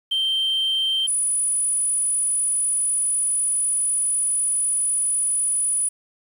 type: tone pair in turn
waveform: sine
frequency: 3136 / 9876 Hz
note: G7 / D#9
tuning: 0 / -14 cents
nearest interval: octave + minor sixth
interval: 1986 cents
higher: second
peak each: -17 dBFS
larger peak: neither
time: 0.11-1.07 / 1.07-5.89 s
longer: second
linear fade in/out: 10 ms
effects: tanh soft clip ceiling -17 dBFS + 8-bit